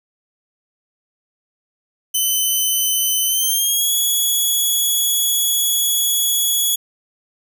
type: tone with pitch glide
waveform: 5% pulse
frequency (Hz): 3038 to 3371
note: F#7 to G#7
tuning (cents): +45 to +25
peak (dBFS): -8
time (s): 2.14-6.76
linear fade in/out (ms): 10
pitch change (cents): +180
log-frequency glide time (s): 3.26-3.93
effects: none